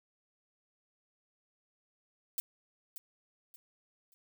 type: noise with echo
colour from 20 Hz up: violet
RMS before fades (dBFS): -34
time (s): 2.38-2.4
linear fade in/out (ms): 0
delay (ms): 580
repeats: 3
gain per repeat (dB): -10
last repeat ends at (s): 4.14
effects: none